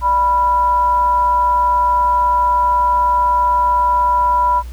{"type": "tone with frequency modulation", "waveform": "sine", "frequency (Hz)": 984, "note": "B5", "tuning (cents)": -7, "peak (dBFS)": -11, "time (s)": [0.01, 4.63], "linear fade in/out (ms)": 50, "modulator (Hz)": 388, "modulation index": 0.28, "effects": ["added 60 Hz sine -26 dBFS peak until 4.72 s", "pink hiss -45 dBFS RMS until 4.72 s"]}